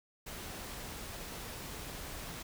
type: noise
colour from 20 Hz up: pink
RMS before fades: -44 dBFS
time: 0.26-2.43 s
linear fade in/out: 10 ms
effects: none